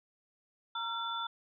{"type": "tone cluster", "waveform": "sine", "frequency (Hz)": [931, 1366, 3503], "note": ["A#5", "F6", "A7"], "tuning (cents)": [-2, -39, -8], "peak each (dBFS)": [-39, -37, -39], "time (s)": [0.75, 1.27], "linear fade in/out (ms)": 5, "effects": []}